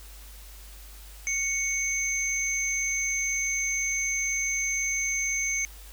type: tone pair together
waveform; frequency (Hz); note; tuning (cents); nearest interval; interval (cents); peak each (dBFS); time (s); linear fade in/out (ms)
sine; 2217 / 6271; C#7 / G8; 0 / 0; octave + tritone; 1800; -28 / -28; 1.27-5.65; 0
effects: added 50 Hz sine -44 dBFS peak until 5.92 s + white hiss -50 dBFS RMS until 5.92 s